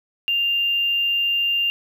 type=tone with hard clipping; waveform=triangle; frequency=2794 Hz; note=F7; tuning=in tune; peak=-18 dBFS; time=0.28-1.7 s; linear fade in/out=0 ms; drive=3 dB; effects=none